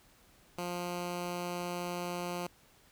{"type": "tone", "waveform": "10% pulse", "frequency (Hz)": 176.2, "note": "F3", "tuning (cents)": 16, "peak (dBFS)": -27, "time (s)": [0.58, 2.47], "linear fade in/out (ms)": 5, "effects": ["pink hiss -63 dBFS RMS until 2.91 s"]}